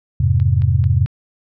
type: chord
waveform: sine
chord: F minor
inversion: none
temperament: equal with one note detuned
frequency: 85.66 / 103.83 / 130.81 Hz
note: F2 / Ab2 / C3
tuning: -33 / 0 / 0 cents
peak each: -16 dBFS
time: 0.2-1.06 s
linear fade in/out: 5 ms
type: click train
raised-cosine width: 0.3 ms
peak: -23 dBFS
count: 4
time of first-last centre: 0.4-1.061 s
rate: 4.54 Hz
effects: none